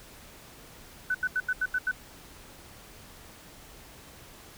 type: tone bursts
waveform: sine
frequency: 1500 Hz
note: F#6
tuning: 23 cents sharp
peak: -24 dBFS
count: 7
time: 1.1-1.914 s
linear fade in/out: 5 ms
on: 46 ms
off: 82 ms
effects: pink hiss -50 dBFS RMS until 4.57 s